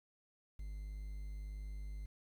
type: tone with quantisation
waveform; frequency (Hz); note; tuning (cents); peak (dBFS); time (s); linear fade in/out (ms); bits
triangle; 50.8; G#1; -38; -40; 0.59-2.06; 5; 11
effects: none